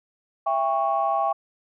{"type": "chord", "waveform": "sine", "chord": "C# diminished", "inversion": "first", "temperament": "just", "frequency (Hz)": [665.2, 798.3, 1108.7], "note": ["E5", "G5", "C#6"], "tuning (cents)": [16, 31, 0], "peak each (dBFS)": [-25, -23, -25], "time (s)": [0.46, 1.33], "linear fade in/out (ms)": 10, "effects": ["tanh soft clip ceiling -11 dBFS"]}